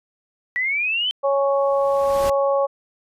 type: exponential sweep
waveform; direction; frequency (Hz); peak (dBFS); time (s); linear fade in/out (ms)
sine; up; 1932 to 3113; -19; 0.56-1.11; 0
type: harmonic tone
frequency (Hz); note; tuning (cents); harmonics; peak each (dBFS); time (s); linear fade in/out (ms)
277.2; C#4; 0; 2 / 3 / 4; -17 / -26 / -25; 1.23-2.67; 20
type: noise with exponential growth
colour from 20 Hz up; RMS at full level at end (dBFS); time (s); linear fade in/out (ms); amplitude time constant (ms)
pink; -28; 1.47-2.3; 5; 180
effects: resampled to 32000 Hz